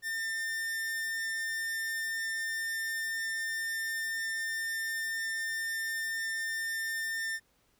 45% pulse tone, 1801 Hz, A6, 40 cents sharp, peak -32 dBFS, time 0.02-7.4 s, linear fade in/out 50 ms, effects pink hiss -70 dBFS RMS until 7.79 s

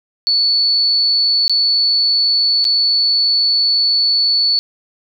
sine tone with dropouts, 4446 Hz, C#8, 4 cents sharp, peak -11 dBFS, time 0.27-4.59 s, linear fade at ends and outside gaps 0 ms, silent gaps 1.48-1.496 / 2.643-2.651 s, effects none

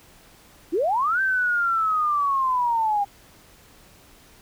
sine linear two-way sweep, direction up then down, 290 to 1571 to 796 Hz, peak -19 dBFS, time 0.72-3.05 s, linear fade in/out 20 ms, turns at 1.21 s, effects pink hiss -52 dBFS RMS until 4.41 s

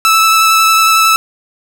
sawtooth tone with vibrato, 1313 Hz, E6, 7 cents flat, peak -3 dBFS, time 0.05-1.16 s, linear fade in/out 0 ms, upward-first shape sine, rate 11 Hz, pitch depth 10 cents each way, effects none

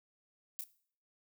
violet noise with echo, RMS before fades -39 dBFS, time 0.59-0.61 s, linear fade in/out 0 ms, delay 28 ms, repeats 1, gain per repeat -6 dB, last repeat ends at 0.638 s, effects noise-tail reverb RT60 0.5 s tail -17 dB re dry

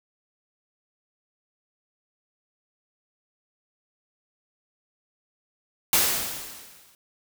white noise with exponential decay, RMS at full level -18 dBFS, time 5.93-6.95 s, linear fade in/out 1 ms, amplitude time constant 220 ms, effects none

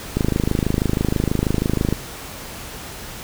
click train, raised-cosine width 3 ms, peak -5 dBFS, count 47, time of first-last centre 0.17-1.926 s, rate 26.2 Hz, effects pink hiss -34 dBFS RMS until 3.23 s

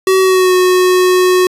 square tone with pitch glide, 378.8 to 366.3 Hz, F#4 to F#4, +41 to -17 cents, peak -8 dBFS, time 0.07-1.47 s, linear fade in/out 2 ms, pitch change -58 cents, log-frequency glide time 0.2-0.54 s, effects resampled to 32000 Hz

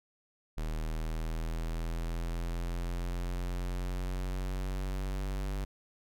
square linear sweep, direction up, 38.89 to 48.73 Hz, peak -33 dBFS, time 0.57-5.65 s, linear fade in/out 10 ms, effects none

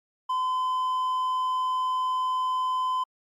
sine tone with hard clipping, 1021 Hz, C6, 43 cents flat, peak -25 dBFS, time 0.29-3.04 s, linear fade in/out 10 ms, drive 3 dB, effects Opus 48 kbps

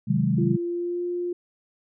sine chord, Ab dominant seventh, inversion first, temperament equal, 130.81 / 155.56 / 185 / 207.7 Hz, C3 / Eb3 / Gb3 / Ab3, 0 / 0 / 0 / 0 cents, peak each -25 dBFS, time 0.07-0.57 s, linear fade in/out 20 ms
sine tone with pitch glide, 343 to 352.2 Hz, F4 to F4, -31 to +15 cents, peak -25 dBFS, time 0.38-1.33 s, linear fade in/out 5 ms, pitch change +46 cents, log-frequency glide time 0.5-1.04 s
effects none

